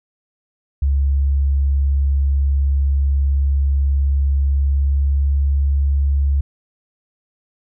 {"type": "tone with pitch glide", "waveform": "sine", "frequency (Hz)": [69.3, 69.9], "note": ["C#2", "C#2"], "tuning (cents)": [0, 15], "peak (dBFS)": -13, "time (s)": [0.82, 6.41], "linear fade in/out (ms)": 5, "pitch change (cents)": 15, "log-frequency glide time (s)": [4.51, 5.41], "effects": []}